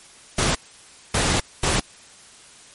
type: noise bursts at uneven times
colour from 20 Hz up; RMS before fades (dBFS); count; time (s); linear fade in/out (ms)
pink; -20; 3; 0.38-0.55 / 1.14-1.4 / 1.63-1.8; 5
effects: white hiss -47 dBFS RMS until 2.74 s + MP3 48 kbps